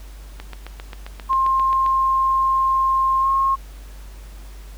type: click train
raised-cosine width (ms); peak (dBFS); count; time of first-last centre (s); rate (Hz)
0.3; -18; 12; 0.4-1.863; 7.52
type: tone with pitch glide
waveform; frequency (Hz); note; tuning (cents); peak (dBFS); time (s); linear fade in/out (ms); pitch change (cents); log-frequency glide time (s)
sine; 1061 to 1077.1; C6 to C6; +24 to +50; -15; 1.29-3.56; 20; +26; 3.2-3.28
effects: added 49 Hz sine -35 dBFS peak until 4.77 s + pink hiss -48 dBFS RMS until 4.77 s